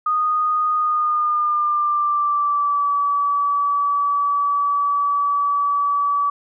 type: tone with pitch glide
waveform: sine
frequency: 1236 to 1146.6 Hz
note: D#6 to D6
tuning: -12 to -42 cents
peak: -16 dBFS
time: 0.06-6.3 s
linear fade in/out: 5 ms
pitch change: -130 cents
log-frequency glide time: 0.75-2.92 s
effects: none